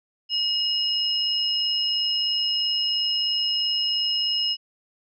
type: tone pair together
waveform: sine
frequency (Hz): 2889 / 5148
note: F#7 / E8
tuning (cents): -42 / -42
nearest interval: minor seventh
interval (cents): 1000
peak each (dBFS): -24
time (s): 0.29-4.57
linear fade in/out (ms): 50
effects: none